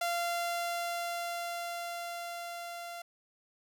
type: tone with level ramp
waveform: sawtooth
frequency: 690 Hz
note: F5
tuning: 21 cents flat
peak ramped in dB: -26 to -37 dBFS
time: 0.01-3.02 s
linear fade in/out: 5 ms
effects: none